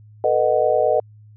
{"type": "chord", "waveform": "sine", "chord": "B dominant seventh", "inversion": "third", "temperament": "just", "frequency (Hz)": [444.5, 493.9, 617.4, 740.8], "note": ["A4", "B4", "D#5", "F#5"], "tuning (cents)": [18, 0, -14, 2], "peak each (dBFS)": [-22, -20, -18, -22], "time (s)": [0.24, 1], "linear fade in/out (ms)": 2, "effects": ["added 106 Hz sine -43 dBFS peak until 1.36 s"]}